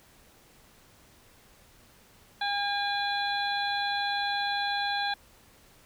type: harmonic tone with a mistuned harmonic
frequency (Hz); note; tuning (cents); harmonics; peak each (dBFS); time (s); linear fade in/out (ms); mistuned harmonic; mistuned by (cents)
809; G#5; -46; 1 / 2 / 3 / 4 / 5; -30 / -32 / -41 / -36 / -35; 2.41-5.14; 5; 4; +90
effects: pink hiss -58 dBFS RMS until 5.85 s